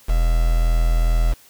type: tone with quantisation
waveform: triangle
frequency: 41.2 Hz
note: E1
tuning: in tune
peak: -12 dBFS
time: 0.08-1.34 s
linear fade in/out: 20 ms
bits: 5
effects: white hiss -50 dBFS RMS until 1.49 s